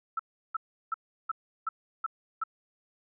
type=tone bursts; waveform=sine; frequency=1318.5 Hz; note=E6; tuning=in tune; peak=-27 dBFS; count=7; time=0.17-2.438 s; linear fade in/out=5 ms; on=24 ms; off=350 ms; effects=none